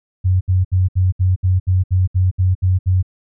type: tone bursts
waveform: sine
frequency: 92.5 Hz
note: F#2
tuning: in tune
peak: -11 dBFS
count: 12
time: 0.24-3.028 s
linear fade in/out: 20 ms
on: 170 ms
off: 68 ms
effects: none